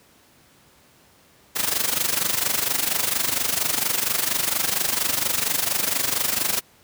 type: noise with amplitude modulation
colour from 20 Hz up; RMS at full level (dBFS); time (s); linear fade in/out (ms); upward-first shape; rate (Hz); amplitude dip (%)
white; -20; 1.55-6.61; 20; sine; 24.3; 75
effects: pink hiss -55 dBFS RMS until 6.83 s + high-pass 80 Hz 12 dB/octave